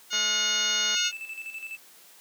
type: harmonic tone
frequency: 720 Hz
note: F#5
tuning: 47 cents flat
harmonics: 2 / 3 / 4 / 5 / 6 / 7 / 8 / 9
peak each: -32 / -36 / -28 / -31 / -32 / -38 / -36 / -30 dBFS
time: 0.1-1.12 s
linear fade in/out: 50 ms
type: click train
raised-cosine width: 0.3 ms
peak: -23 dBFS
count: 176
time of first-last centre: 0.13-0.948 s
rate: 214 Hz
type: tone with tremolo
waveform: triangle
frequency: 2637 Hz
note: E7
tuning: in tune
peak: -32 dBFS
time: 0.96-1.77 s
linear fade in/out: 10 ms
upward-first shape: square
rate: 12 Hz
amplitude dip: 60%
effects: white hiss -53 dBFS RMS until 2.2 s + high-pass 200 Hz 12 dB/octave